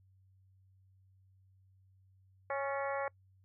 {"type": "harmonic tone with a mistuned harmonic", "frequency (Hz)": 276.5, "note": "C#4", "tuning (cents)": -4, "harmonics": [2, 3, 4, 5, 6, 7, 8], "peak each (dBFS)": [-36, -40, -42, -44, -46, -47, -48], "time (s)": [2.5, 3.08], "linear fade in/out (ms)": 2, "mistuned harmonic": 6, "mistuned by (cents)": 66, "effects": ["noise-tail reverb RT60 0.1 s tail -26 dB re dry", "added 95 Hz sine -63 dBFS peak until 3.44 s"]}